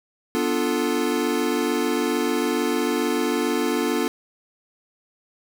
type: chord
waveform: square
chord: B half-diminished seventh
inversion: none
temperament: equal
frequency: 246.9 / 293.7 / 349.2 / 440 Hz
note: B3 / D4 / F4 / A4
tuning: 0 / 0 / 0 / 0 cents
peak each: -27 dBFS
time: 0.35-4.08 s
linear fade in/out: 0 ms
effects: none